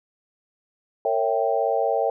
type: chord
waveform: sine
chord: A# diminished seventh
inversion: none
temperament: equal with one note detuned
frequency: 457.6 / 554.4 / 659.3 / 784 Hz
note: A#4 / C#5 / E5 / G5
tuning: -32 / 0 / 0 / 0 cents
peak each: -25 dBFS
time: 1.05-2.1 s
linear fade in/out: 2 ms
effects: none